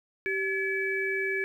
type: tone cluster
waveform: sine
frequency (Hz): 386.9 / 1705 / 2295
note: G4 / G#6 / D7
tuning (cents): -23 / +45 / -40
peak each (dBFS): -31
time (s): 0.26-1.44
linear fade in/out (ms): 0
effects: 10-bit